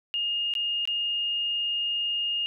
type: tone with dropouts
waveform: sine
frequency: 2839 Hz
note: F7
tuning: 28 cents sharp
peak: -25 dBFS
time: 0.14-2.46 s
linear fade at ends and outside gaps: 0 ms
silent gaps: 0.538-0.552 / 0.854-0.875 s
effects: none